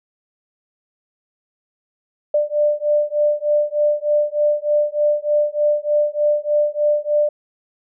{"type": "beating tone pair", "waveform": "sine", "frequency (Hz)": [592, 595.3], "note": ["D5", "D5"], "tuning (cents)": [14, 23], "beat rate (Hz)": 3.3, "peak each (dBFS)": -18, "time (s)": [2.34, 7.29], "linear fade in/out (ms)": 5, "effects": []}